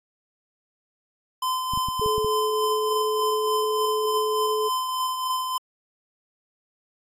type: tone with tremolo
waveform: square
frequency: 1026 Hz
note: C6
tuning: 34 cents flat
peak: -23 dBFS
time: 1.42-5.58 s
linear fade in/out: 5 ms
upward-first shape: sine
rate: 3.4 Hz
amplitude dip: 40%
type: clicks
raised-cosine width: 5 ms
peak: -21 dBFS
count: 7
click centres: 1.736 / 1.775 / 1.886 / 1.996 / 2.061 / 2.181 / 2.246 s
type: tone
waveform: sine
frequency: 430 Hz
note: A4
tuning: 40 cents flat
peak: -23 dBFS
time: 2.01-4.69 s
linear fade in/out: 10 ms
effects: AAC 48 kbps